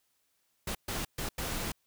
pink noise bursts at uneven times, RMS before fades -35 dBFS, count 4, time 0.67-0.75 / 0.88-1.05 / 1.18-1.29 / 1.38-1.72 s, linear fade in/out 5 ms, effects white hiss -75 dBFS RMS until 1.86 s

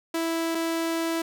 sawtooth tone pair in turn, 329.6 / 329.6 Hz, E4 / E4, 0 / 0 cents, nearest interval unison, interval 0 cents, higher neither, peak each -21 dBFS, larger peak neither, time 0.14-0.55 / 0.55-1.22 s, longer second, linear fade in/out 5 ms, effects none

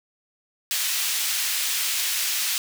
pink high-pass noise, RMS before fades -25 dBFS, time 0.71-2.58 s, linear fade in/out 0 ms, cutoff 2700 Hz, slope 12 dB/octave, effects none

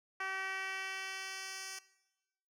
10% pulse tone with band-pass filter sweep, 382.8 Hz, G4, 41 cents flat, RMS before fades -41 dBFS, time 0.2-1.79 s, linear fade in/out 5 ms, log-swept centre 1600 to 6200 Hz, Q 1.1, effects noise-tail reverb RT60 1.0 s tail -20 dB re dry

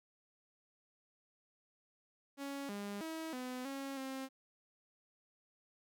sawtooth tone with pitch steps, 278.6 / 202.8 / 321.6 / 252.6 / 273.6 / 265.8 Hz, C#4 / G#3 / E4 / B3 / C#4 / C4, +9 / -41 / -43 / +39 / -23 / +27 cents, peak -37 dBFS, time 2.37-4.29 s, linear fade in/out 50 ms, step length 320 ms, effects none

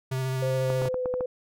square tone with vibrato, 130.81 Hz, C3, in tune, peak -27 dBFS, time 0.11-0.89 s, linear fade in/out 10 ms, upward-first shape square, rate 14 Hz, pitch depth 13 cents each way
sine tone with pitch glide, 523.3 to 503.1 Hz, C5 to B4, 0 to +32 cents, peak -26 dBFS, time 0.42-1.26 s, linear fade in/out 5 ms, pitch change -68 cents, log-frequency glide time 0.6-1.05 s
clicks, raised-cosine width 1 ms, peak -19 dBFS, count 7, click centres 0.702 / 0.819 / 0.856 / 0.943 / 1.058 / 1.14 / 1.208 s
effects none

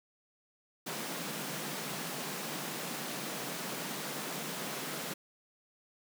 pink high-pass noise, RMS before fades -39 dBFS, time 0.86-5.14 s, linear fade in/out 10 ms, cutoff 140 Hz, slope 96 dB/octave, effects none

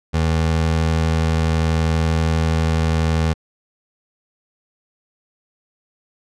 25% pulse tone, 80.7 Hz, E2, 36 cents flat, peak -12 dBFS, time 0.13-3.34 s, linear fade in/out 20 ms, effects low-pass 7000 Hz 12 dB/octave

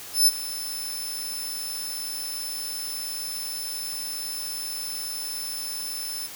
20% pulse tone with ADSR envelope, 5274 Hz, E8, in tune, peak -8 dBFS, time 0.13-6.28 s, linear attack 140 ms, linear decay 33 ms, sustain -17 dB, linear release 25 ms, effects white hiss -40 dBFS RMS until 6.35 s

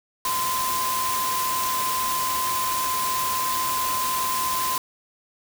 sine tone in noise, 1031 Hz, C6, 26 cents flat, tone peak -24 dBFS, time 0.25-4.78 s, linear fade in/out 2 ms, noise white, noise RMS -28 dBFS, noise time 0.25-4.78 s, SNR +1 dB, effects none

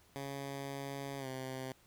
10% pulse tone with pitch glide, 138.59 to 130.96 Hz, C#3 to C3, 0 to +2 cents, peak -32 dBFS, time 0.16-1.72 s, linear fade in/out 0 ms, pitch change -98 cents, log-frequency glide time 1.18-1.27 s, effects pink hiss -66 dBFS RMS until 1.86 s

